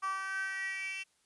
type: tone with high-pass filter sweep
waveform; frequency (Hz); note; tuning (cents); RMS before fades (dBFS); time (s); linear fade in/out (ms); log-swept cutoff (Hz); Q
10% pulse; 385.2; G4; -30; -37; 0.02-1.04; 20; 1100 to 2700; 7.4
effects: white hiss -72 dBFS RMS until 1.25 s + resampled to 24000 Hz